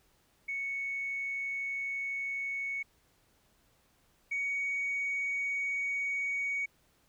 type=tone pair in turn; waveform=sine; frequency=2217 / 2241 Hz; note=C#7 / C#7; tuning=0 / +18 cents; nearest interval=unison; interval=18 cents; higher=second; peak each=-32 / -29 dBFS; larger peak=second; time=0.48-2.83 / 4.31-6.66 s; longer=neither; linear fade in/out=10 ms; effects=tanh soft clip ceiling -27 dBFS + pink hiss -69 dBFS RMS until 7.08 s